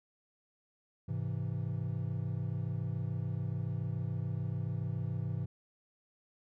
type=chord; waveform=triangle; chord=Ab augmented; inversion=none; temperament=equal; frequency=103.83 / 130.81 / 164.81 Hz; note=Ab2 / C3 / E3; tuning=0 / 0 / 0 cents; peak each=-35 / -35 / -37 dBFS; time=1.08-5.46 s; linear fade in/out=10 ms; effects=none